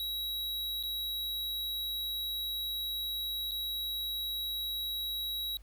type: tone with dropouts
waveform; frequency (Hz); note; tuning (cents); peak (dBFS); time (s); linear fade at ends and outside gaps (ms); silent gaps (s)
square; 3865; B7; -38; -34; 0-5.57; 1; 0.828-0.835 / 3.511-3.517
effects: added 50 Hz sine -50 dBFS peak until 5.62 s + pink hiss -66 dBFS RMS until 5.62 s